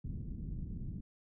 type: low-pass noise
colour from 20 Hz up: pink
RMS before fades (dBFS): -41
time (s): 0.04-1.01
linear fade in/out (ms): 10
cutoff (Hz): 230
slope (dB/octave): 24
effects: none